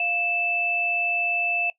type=tone pair together; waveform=sine; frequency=698.5 / 2637 Hz; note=F5 / E7; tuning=0 / 0 cents; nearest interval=octave + major seventh; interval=2300 cents; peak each=-30 / -22 dBFS; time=0-1.7 s; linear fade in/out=2 ms; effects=noise-tail reverb RT60 0.1 s tail -19 dB re dry